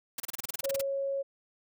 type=noise bursts; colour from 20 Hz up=white; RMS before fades=-35 dBFS; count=13; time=0.18-0.813 s; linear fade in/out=5 ms; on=21 ms; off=30 ms
type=tone; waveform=sine; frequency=550 Hz; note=C#5; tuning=14 cents flat; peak=-29 dBFS; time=0.63-1.23 s; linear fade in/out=20 ms
effects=none

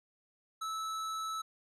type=tone with hard clipping; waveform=sine; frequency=1307 Hz; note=E6; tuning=15 cents flat; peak=-37 dBFS; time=0.61-1.42 s; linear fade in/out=10 ms; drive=17 dB; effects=low-pass 12000 Hz 12 dB/octave

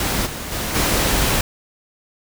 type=noise with level steps; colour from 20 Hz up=pink; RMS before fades=-21 / -29 / -24 / -18 dBFS; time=0-1.41 s; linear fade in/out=2 ms; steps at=0.25 / 0.51 / 0.74 s; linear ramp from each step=20 ms; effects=none

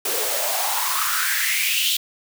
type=noise with high-pass filter sweep; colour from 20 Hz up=white; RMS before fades=-22 dBFS; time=0.05-1.97 s; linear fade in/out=5 ms; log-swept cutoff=400 to 3400 Hz; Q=5.4; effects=none

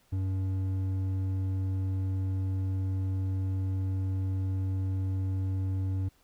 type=tone with hard clipping; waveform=sine; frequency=95 Hz; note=F#2; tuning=46 cents sharp; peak=-29 dBFS; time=0.12-6.09 s; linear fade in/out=10 ms; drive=6 dB; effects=pink hiss -66 dBFS RMS until 6.23 s

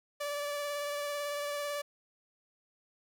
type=tone with vibrato; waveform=sawtooth; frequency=580 Hz; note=D5; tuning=22 cents flat; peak=-30 dBFS; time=0.2-1.82 s; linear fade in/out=10 ms; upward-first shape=triangle; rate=18 Hz; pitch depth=21 cents each way; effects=none

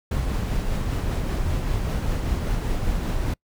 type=noise with tremolo; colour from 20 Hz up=brown; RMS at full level=-23 dBFS; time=0.11-3.34 s; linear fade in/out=5 ms; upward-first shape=triangle; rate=5.1 Hz; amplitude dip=30%; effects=noise-tail reverb RT60 0.1 s tail -26 dB re dry

